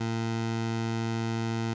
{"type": "tone", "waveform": "20% pulse", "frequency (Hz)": 113.9, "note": "A#2", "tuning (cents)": -40, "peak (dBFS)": -23, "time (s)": [0, 1.74], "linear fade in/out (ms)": 10, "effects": ["resampled to 16000 Hz"]}